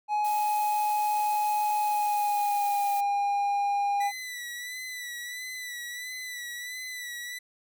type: tone with pitch glide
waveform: triangle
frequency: 840 to 808.1 Hz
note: G#5 to G#5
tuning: +19 to -48 cents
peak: -22 dBFS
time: 0.08-4.12 s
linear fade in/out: 50 ms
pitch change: -67 cents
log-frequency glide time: 1.81-2.91 s
type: noise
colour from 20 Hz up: blue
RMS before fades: -40 dBFS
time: 0.24-3.01 s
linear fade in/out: 10 ms
type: tone with vibrato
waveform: sawtooth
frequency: 1975.5 Hz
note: B6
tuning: in tune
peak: -32 dBFS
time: 4-7.39 s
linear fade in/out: 10 ms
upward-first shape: sine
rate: 1.5 Hz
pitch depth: 44 cents each way
effects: none